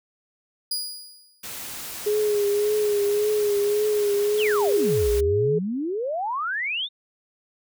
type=tone with exponential decay; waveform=sawtooth; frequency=4900 Hz; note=D#8; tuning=27 cents flat; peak=-22 dBFS; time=0.71-1.45 s; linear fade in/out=5 ms; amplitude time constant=160 ms
type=noise; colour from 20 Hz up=white; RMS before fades=-35 dBFS; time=1.43-5.21 s; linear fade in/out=10 ms
type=tone with vibrato; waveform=sine; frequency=415.3 Hz; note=G#4; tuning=in tune; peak=-19 dBFS; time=2.06-5.59 s; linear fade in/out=10 ms; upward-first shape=triangle; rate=1.8 Hz; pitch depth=46 cents each way
type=exponential two-way sweep; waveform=sine; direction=down then up; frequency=3729 to 55 to 3729 Hz; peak=-24 dBFS; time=4.37-6.89 s; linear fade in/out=50 ms; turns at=5.1 s
effects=none